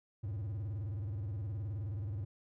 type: tone with vibrato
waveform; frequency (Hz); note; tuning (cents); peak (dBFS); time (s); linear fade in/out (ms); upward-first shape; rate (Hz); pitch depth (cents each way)
triangle; 101.6; G#2; -38; -34; 0.23-2.25; 10; square; 19; 170
effects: none